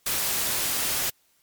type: noise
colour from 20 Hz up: white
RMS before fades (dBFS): -26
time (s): 0.06-1.1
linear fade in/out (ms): 5
effects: white hiss -65 dBFS RMS until 1.42 s + MP3 96 kbps